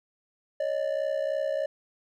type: ring-modulated tone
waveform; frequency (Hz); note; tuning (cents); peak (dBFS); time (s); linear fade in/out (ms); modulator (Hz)
triangle; 587.3; D5; 0; -21; 0.6-1.66; 0; 31.6
effects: none